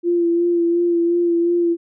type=tone with vibrato; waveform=sine; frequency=343.1 Hz; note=F4; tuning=31 cents flat; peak=-14 dBFS; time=0.03-1.77 s; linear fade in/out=50 ms; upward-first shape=sine; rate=2.8 Hz; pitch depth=24 cents each way; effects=none